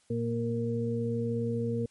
harmonic tone, 116.54 Hz, A#2, in tune, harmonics 1 / 2 / 4, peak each -32 / -32 / -32 dBFS, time 0.1-1.86 s, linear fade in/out 5 ms, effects white hiss -66 dBFS RMS until 1.9 s + MP3 48 kbps

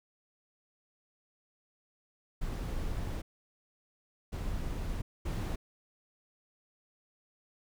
brown noise bursts at uneven times, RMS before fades -35 dBFS, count 3, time 2.41-3.22 / 4.32-5.02 / 5.25-5.56 s, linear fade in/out 10 ms, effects none

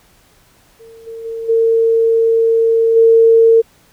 sine tone with level steps, 454.6 Hz, A#4, 43 cents flat, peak -36 / -26 / -21 / -9 / -5 dBFS, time 0.79-3.62 s, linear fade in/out 20 ms, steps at 1.06 / 1.24 / 1.48 / 2.95 s, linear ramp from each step 20 ms, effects pink hiss -51 dBFS RMS until 3.92 s

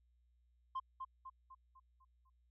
sine tone with echo, 1052 Hz, C6, 9 cents sharp, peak -35 dBFS, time 0.75-0.8 s, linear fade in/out 10 ms, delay 250 ms, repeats 6, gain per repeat -6 dB, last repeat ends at 2.3 s, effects tanh soft clip ceiling -36 dBFS + added 60 Hz sine -70 dBFS peak until 2.5 s

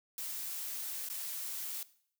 blue noise with dropouts, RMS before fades -40 dBFS, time 0.18-1.83 s, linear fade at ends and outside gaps 2 ms, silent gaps 1.088-1.099 s, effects noise-tail reverb RT60 0.6 s tail -18 dB re dry

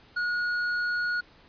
sine tone with tanh clipping, 1448 Hz, F#6, 38 cents flat, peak -27 dBFS, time 0.16-1.21 s, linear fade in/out 10 ms, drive 8 dB, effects pink hiss -56 dBFS RMS until 1.48 s + resampled to 11025 Hz

